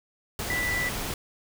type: tone in noise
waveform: sine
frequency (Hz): 1975.5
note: B6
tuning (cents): 0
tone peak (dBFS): -26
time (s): 0.5-0.89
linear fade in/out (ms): 2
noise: pink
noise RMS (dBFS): -32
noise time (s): 0.39-1.14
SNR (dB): +3
effects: none